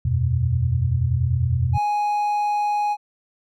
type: chord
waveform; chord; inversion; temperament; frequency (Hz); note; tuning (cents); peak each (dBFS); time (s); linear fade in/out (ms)
sine; E suspended second; none; equal; 82.41 / 92.5 / 123.47; E2 / F#2 / B2; 0 / 0 / 0; -23 / -24 / -20; 0.05-1.78; 5
type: tone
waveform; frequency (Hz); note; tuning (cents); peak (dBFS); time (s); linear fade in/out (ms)
triangle; 831; G#5; +1; -17; 1.73-2.97; 50
effects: none